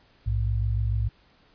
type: tone pair together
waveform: sine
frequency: 60.05 / 107 Hz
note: B1 / A2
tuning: -48 / -48 cents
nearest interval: minor seventh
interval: 1000 cents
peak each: -25 dBFS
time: 0.26-1.09 s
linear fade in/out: 10 ms
effects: pink hiss -60 dBFS RMS until 1.54 s + resampled to 11025 Hz